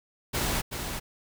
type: noise with echo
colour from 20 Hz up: pink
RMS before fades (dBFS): -28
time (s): 0.33-0.62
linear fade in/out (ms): 20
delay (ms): 380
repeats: 1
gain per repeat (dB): -6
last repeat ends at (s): 1
effects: none